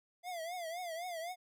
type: tone with vibrato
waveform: square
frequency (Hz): 686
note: F5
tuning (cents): -31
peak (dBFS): -40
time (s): 0.23-1.36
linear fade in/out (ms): 50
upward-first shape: triangle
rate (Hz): 3.9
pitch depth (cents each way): 140
effects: none